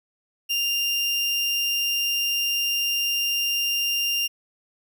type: tone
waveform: 30% pulse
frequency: 2794 Hz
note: F7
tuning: in tune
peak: -19 dBFS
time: 0.49-4.28 s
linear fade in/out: 20 ms
effects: none